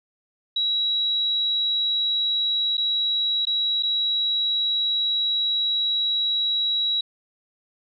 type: tone with dropouts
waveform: sine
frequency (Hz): 3880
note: B7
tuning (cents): -31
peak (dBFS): -20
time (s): 0.56-7.01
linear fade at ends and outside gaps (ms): 5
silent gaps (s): 2.771-2.778 / 3.453-3.469 / 3.826-3.832
effects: none